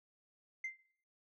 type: tone with exponential decay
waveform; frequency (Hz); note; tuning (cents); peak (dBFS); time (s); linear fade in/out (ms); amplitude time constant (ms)
sine; 2084; C7; -7; -33; 0.64-0.81; 5; 36
effects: noise-tail reverb RT60 0.6 s tail -20 dB re dry + tanh soft clip ceiling -35 dBFS